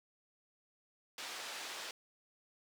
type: band-pass noise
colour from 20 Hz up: white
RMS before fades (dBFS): -45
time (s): 1.18-1.91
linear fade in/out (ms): 2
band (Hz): 420 to 4800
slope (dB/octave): 12
effects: none